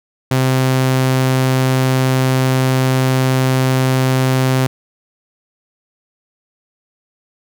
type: tone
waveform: sawtooth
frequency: 130.4 Hz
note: C3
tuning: 5 cents flat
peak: -8 dBFS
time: 0.31-4.67 s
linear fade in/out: 5 ms
effects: none